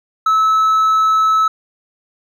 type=tone with hard clipping; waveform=sine; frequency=1300 Hz; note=E6; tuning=24 cents flat; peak=-11 dBFS; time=0.26-1.48 s; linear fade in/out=5 ms; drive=2 dB; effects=none